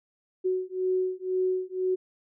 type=beating tone pair; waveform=sine; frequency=370 / 372 Hz; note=F#4 / F#4; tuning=0 / +9 cents; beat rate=2 Hz; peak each=-28 dBFS; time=0.44-1.96 s; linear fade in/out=20 ms; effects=none